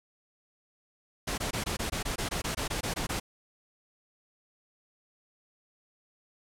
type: noise bursts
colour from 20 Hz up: pink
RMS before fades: -32 dBFS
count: 15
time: 1.27-3.2 s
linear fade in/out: 10 ms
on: 110 ms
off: 20 ms
effects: low-pass 11000 Hz 12 dB/octave